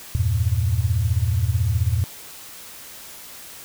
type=chord; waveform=sine; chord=E diminished; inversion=none; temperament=equal; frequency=82.41 / 98 / 116.54 Hz; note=E2 / G2 / Bb2; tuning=0 / 0 / 0 cents; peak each=-22 dBFS; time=0.15-2.04 s; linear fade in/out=0 ms; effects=white hiss -40 dBFS RMS until 3.64 s